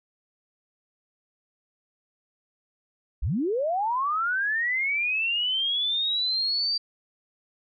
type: linear sweep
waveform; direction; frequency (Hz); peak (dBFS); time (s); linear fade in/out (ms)
sine; up; 36.71 to 4699; -23; 3.22-6.78; 10
effects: none